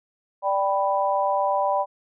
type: chord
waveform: sine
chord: G major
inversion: second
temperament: equal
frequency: 587.3 / 784 / 987.8 Hz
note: D5 / G5 / B5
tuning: 0 / 0 / 0 cents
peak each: -24 dBFS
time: 0.42-1.86 s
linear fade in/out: 50 ms
effects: none